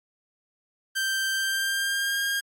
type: tone with pitch glide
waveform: sawtooth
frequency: 1567 to 1615.7 Hz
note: G6 to G#6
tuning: -1 to -48 cents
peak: -21 dBFS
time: 0.95-2.41 s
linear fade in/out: 20 ms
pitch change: +53 cents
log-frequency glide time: 1.33-2.2 s
effects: AAC 64 kbps